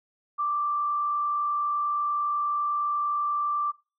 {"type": "tone with frequency modulation", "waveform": "sine", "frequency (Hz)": 1174.7, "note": "D6", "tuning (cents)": 0, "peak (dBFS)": -24, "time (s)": [0.38, 3.72], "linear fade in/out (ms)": 20, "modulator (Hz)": 48.3, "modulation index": 0.3, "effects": ["noise-tail reverb RT60 0.3 s tail -21 dB re dry"]}